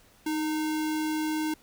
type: tone with sample-and-hold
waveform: sine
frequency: 311.1 Hz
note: D#4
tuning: in tune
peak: -26 dBFS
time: 0.26-1.54 s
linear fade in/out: 5 ms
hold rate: 1225 Hz
effects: pink hiss -59 dBFS RMS until 1.62 s